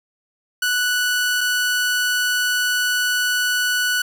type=tone pair in turn; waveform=sawtooth; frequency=1480 / 1480 Hz; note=F#6 / F#6; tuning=0 / 0 cents; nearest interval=unison; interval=0 cents; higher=neither; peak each=-14 dBFS; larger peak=neither; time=0.62-1.41 / 1.41-4.02 s; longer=second; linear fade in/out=5 ms; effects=none